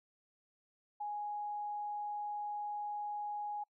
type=tone; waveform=sine; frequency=830.6 Hz; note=G#5; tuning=in tune; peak=-37 dBFS; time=1-3.64 s; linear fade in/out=10 ms; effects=noise-tail reverb RT60 0.1 s tail -25 dB re dry